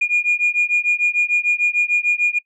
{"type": "beating tone pair", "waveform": "sine", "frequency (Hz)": [2429, 2435.7], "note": ["D#7", "D#7"], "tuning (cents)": [-42, -37], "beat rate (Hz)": 6.7, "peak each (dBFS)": -17, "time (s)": [0.01, 2.39], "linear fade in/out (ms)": 10, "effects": ["noise-tail reverb RT60 0.1 s tail -23 dB re dry", "tanh soft clip ceiling -9 dBFS"]}